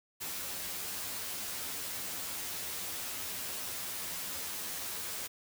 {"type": "noise with comb filter", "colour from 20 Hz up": "white", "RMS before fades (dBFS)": -39, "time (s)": [0.2, 5.28], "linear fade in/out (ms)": 20, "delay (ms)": 11, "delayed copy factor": 1, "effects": []}